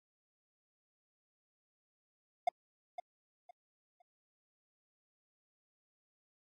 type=tone with echo; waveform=triangle; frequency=710 Hz; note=F5; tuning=28 cents sharp; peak=-24 dBFS; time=2.47-2.49 s; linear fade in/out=5 ms; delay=510 ms; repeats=3; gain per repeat=-12 dB; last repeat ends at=4.02 s; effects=AAC 32 kbps